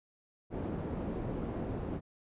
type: low-pass noise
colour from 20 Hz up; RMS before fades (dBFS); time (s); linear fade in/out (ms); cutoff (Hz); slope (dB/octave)
white; -37; 0.5-2.01; 50; 340; 12
effects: resampled to 8000 Hz